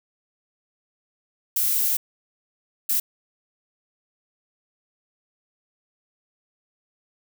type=noise bursts at uneven times; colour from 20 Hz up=violet; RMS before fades=-22 dBFS; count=2; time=1.56-1.97 / 2.89-3 s; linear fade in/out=5 ms; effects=none